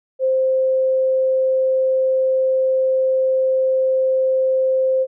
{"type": "tone", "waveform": "sine", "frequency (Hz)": 523.3, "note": "C5", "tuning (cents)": 0, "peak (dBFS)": -14, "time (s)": [0.19, 5.07], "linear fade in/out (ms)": 50, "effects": []}